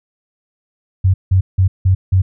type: tone bursts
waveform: sine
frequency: 94 Hz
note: F#2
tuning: 28 cents sharp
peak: -8 dBFS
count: 5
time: 1.04-2.22 s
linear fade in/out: 10 ms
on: 100 ms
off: 170 ms
effects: none